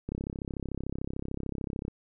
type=click train; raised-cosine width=3 ms; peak=-21 dBFS; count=61; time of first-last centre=0.09-1.881 s; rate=33.5 Hz; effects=none